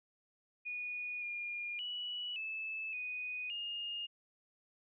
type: tone with pitch steps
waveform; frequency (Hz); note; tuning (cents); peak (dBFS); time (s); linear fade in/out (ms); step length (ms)
sine; 2459 / 2418 / 2941 / 2618 / 2486 / 2838; D#7 / D7 / F#7 / E7 / D#7 / F7; -21 / +50 / -11 / -13 / -2 / +27; -38; 0.65-4.07; 20; 570
effects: none